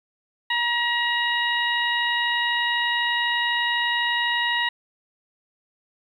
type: harmonic tone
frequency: 952 Hz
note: A#5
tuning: 36 cents sharp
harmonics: 1 / 2 / 3 / 4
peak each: -27 / -23 / -28 / -29 dBFS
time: 0.5-4.69 s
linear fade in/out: 5 ms
effects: 9-bit

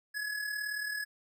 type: tone with amplitude modulation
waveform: square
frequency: 1690 Hz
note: G#6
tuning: 30 cents sharp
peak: -32 dBFS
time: 0.14-1.05 s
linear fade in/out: 20 ms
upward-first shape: sine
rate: 38.4 Hz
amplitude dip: 55%
effects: none

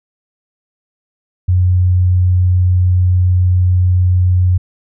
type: tone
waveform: sine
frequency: 90.7 Hz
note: F#2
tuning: 34 cents flat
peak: -8 dBFS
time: 1.48-4.58 s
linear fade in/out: 10 ms
effects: none

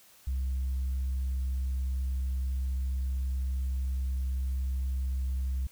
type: tone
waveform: sine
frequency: 65.41 Hz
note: C2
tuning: in tune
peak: -26 dBFS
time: 0.27-5.67 s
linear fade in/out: 5 ms
effects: tanh soft clip ceiling -26 dBFS + white hiss -58 dBFS RMS until 5.71 s

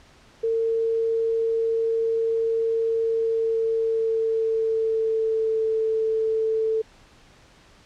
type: tone with pitch glide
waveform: sine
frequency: 453.4 to 442.5 Hz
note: A#4 to A4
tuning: -48 to +10 cents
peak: -20 dBFS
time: 0.43-6.82 s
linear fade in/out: 10 ms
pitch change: -42 cents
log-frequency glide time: 3.01-5.66 s
effects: pink hiss -53 dBFS RMS until 7.85 s + low-pass 6000 Hz 12 dB/octave

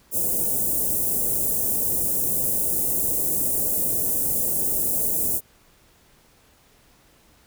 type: band-stop noise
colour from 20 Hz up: white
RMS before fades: -23 dBFS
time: 0.11-5.41 s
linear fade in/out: 50 ms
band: 580 to 8700 Hz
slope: 24 dB/octave
effects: pink hiss -57 dBFS RMS until 7.46 s

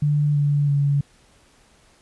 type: tone with pitch steps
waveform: sine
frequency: 147.3 / 144.69 / 142.12 Hz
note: D3 / D3 / C#3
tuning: +6 / -25 / +44 cents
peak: -16 dBFS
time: 0.02-1.01 s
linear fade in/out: 5 ms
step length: 330 ms
effects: pink hiss -56 dBFS RMS until 2.01 s + resampled to 24000 Hz

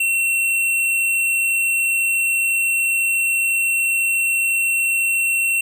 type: tone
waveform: square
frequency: 2717 Hz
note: F7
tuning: 48 cents flat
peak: -17 dBFS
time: 0-5.61 s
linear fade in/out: 5 ms
effects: none

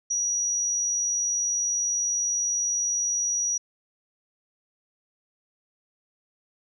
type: tone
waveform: sine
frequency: 5800 Hz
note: F#8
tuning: 35 cents flat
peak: -23 dBFS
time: 0.1-3.58 s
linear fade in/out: 10 ms
effects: none

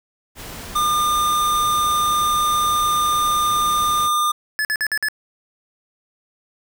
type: noise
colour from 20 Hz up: pink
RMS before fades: -34 dBFS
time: 0.35-4.1 s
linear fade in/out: 50 ms
type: tone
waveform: square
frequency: 1205 Hz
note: D6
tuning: 44 cents sharp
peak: -17 dBFS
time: 0.75-4.32 s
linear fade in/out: 10 ms
type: tone bursts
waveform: square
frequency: 1721 Hz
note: A6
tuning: 39 cents flat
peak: -19 dBFS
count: 5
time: 4.59-5.085 s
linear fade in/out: 0 ms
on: 59 ms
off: 50 ms
effects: none

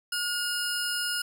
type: tone pair together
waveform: 25% pulse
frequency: 1434 / 5110 Hz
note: F6 / D#8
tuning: +45 / +45 cents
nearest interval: octave + minor seventh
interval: 2200 cents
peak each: -26 / -27 dBFS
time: 0.12-1.22 s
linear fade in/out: 5 ms
effects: none

